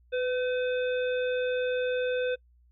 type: harmonic tone with a mistuned harmonic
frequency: 509 Hz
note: C5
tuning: 48 cents flat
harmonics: 1 / 3 / 5 / 7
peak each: -26 / -36 / -40 / -43 dBFS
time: 0.12-2.36 s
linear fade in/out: 20 ms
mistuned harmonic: 1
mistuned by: -28 cents
effects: noise-tail reverb RT60 0.1 s tail -25 dB re dry + added 60 Hz sine -58 dBFS peak until 2.71 s